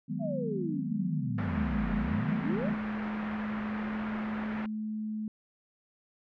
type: chord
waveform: sine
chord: G# minor seventh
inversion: second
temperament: equal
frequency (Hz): 155.56 / 185 / 207.7 / 246.9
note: D#3 / F#3 / G#3 / B3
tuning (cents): 0 / 0 / 0 / 0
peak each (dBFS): -37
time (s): 0.08-2.75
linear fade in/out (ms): 20
type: exponential two-way sweep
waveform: sine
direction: down then up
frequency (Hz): 698.5 to 44.8 to 698.5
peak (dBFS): -33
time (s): 0.19-2.71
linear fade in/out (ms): 50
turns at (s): 1.95
type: low-pass noise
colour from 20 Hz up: white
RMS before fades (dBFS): -41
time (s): 1.38-4.66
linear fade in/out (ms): 2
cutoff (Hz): 1900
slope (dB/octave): 24
type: tone with pitch glide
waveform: sine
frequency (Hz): 213.2 to 215.3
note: G#3 to A3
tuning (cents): +46 to -37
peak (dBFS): -32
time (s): 1.55-5.28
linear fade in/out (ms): 2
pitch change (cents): +17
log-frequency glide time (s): 3.73-4.02
effects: none